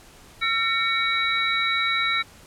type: tone cluster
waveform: sine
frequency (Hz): 1352 / 1832 / 2247 / 3889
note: E6 / A#6 / C#7 / B7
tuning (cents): +43 / -31 / +23 / -27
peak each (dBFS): -26 / -30 / -24 / -26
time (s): 0.41-2.23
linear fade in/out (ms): 20
effects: pink hiss -49 dBFS RMS until 2.46 s + low-pass 12000 Hz 12 dB/octave